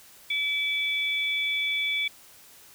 sine tone pair together, 2300 / 3446 Hz, D7 / A7, -37 / -37 cents, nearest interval perfect fifth, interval 700 cents, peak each -26 / -29 dBFS, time 0.3-2.08 s, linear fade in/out 5 ms, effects white hiss -52 dBFS RMS until 2.74 s

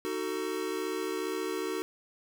square chord, D# diminished, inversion none, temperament just, 311.1 / 373.4 / 448 Hz, D#4 / F#4 / A4, 0 / +16 / +31 cents, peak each -38 / -35 / -37 dBFS, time 0.05-1.82 s, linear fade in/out 0 ms, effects none

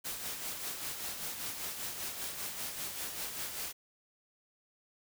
white noise with tremolo, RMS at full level -38 dBFS, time 0.04-3.73 s, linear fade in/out 20 ms, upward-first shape sine, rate 5.1 Hz, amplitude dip 45%, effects none

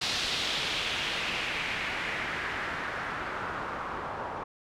white noise with low-pass filter sweep, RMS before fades -33 dBFS, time 0.01-4.44 s, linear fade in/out 10 ms, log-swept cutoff 4200 to 970 Hz, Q 2, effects none

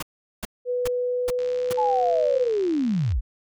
pink noise bursts, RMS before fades -30 dBFS, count 5, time 0-1.73 s, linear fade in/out 5 ms, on 26 ms, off 400 ms
sine tone with pitch glide, 493.9 to 499.1 Hz, B4 to B4, 0 to +18 cents, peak -22 dBFS, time 0.65-2.49 s, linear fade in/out 50 ms, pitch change +18 cents, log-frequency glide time 0.98-1.83 s
click train, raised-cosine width 0.2 ms, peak -25 dBFS, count 123, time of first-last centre 1.39-3.12 s, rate 70.5 Hz
sine linear sweep, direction down, 880 to 36.71 Hz, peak -20 dBFS, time 1.77-3.21 s, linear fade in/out 20 ms
effects none

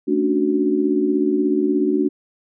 sine chord, D major seventh, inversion second, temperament equal, 220 / 277.2 / 293.7 / 370 Hz, A3 / C#4 / D4 / F#4, 0 / 0 / 0 / 0 cents, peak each -24 / -24 / -19 / -20 dBFS, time 0.07-2.09 s, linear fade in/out 20 ms, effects none

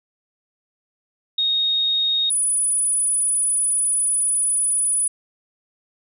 sine tone pair in turn, 3729 / 9886 Hz, A#7 / D#9, 0 / -12 cents, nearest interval octave + perfect fourth, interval 1688 cents, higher second, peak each -17 dBFS, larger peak neither, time 1.38-2.3 / 2.3-5.08 s, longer second, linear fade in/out 5 ms, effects none

